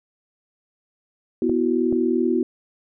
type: chord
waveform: sine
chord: B suspended fourth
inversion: none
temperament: equal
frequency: 246.9 / 329.6 / 370 Hz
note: B3 / E4 / F#4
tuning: 0 / 0 / 0 cents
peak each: -22 dBFS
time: 1.42-2.43 s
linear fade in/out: 2 ms
type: clicks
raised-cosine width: 2 ms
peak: -17 dBFS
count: 2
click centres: 1.496 / 1.926 s
effects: none